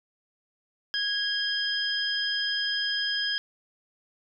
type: tone cluster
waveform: sine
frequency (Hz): 1652 / 3206 / 5030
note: G#6 / G7 / D#8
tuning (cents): -10 / +38 / +18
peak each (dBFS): -30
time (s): 0.94-3.38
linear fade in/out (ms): 0
effects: none